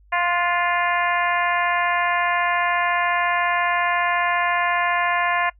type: harmonic tone with a mistuned harmonic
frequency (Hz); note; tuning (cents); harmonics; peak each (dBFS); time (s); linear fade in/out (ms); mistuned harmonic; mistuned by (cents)
349.2; F4; 0; 2 / 3 / 4 / 5 / 6 / 7 / 8; -24 / -23 / -30 / -24 / -27 / -30 / -35; 0.12-5.5; 10; 4; +31
effects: noise-tail reverb RT60 0.1 s tail -22 dB re dry + added 50 Hz sine -50 dBFS peak until 5.59 s